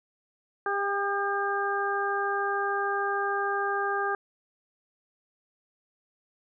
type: harmonic tone with a mistuned harmonic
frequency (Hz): 400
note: G4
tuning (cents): +35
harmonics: 1 / 2 / 3 / 4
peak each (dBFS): -31 / -31 / -31 / -31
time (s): 0.66-4.15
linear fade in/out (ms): 2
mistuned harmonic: 3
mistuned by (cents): +19
effects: none